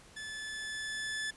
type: tone with level ramp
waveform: sawtooth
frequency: 1736 Hz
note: A6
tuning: 24 cents flat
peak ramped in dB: -37 to -30 dBFS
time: 0.16-1.31 s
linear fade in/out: 10 ms
effects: pink hiss -57 dBFS RMS until 1.36 s + resampled to 24000 Hz